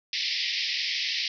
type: band-pass noise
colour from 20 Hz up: white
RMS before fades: -29 dBFS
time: 0.13-1.28 s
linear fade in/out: 2 ms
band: 1900 to 5400 Hz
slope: 96 dB/octave
effects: none